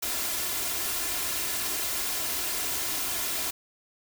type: noise with comb filter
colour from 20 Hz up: white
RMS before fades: -30 dBFS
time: 0.02-3.51 s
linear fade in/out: 10 ms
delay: 2.9 ms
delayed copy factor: +0.5
effects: none